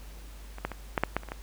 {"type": "clicks", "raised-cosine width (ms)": 0.5, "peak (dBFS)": [-26, -14, -21, -10, -8, -11, -28, -26, -19], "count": 9, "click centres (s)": [0.584, 0.65, 0.717, 0.978, 1.036, 1.166, 1.234, 1.287, 1.319], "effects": ["added 50 Hz sine -43 dBFS peak until 1.42 s", "pink hiss -53 dBFS RMS until 1.42 s"]}